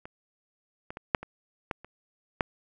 clicks, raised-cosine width 0.5 ms, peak -26 / -23 / -23 / -6 / -24 / -15 / -30 / -9 dBFS, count 8, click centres 0.055 / 0.905 / 0.971 / 1.148 / 1.23 / 1.712 / 1.846 / 2.408 s, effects none

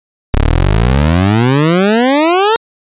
20% pulse exponential sweep, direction up, 32.7 to 466.2 Hz, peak -3 dBFS, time 0.34-2.56 s, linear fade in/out 0 ms, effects resampled to 8000 Hz

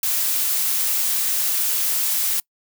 blue noise, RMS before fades -21 dBFS, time 0.03-2.4 s, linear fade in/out 2 ms, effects noise-tail reverb RT60 0.1 s tail -26 dB re dry

